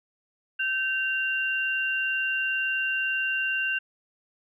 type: tone pair together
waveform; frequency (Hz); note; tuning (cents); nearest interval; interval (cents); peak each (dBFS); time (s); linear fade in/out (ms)
sine; 1548 / 2771; G6 / F7; -22 / -14; minor seventh; 1008; -27; 0.59-3.79; 10
effects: none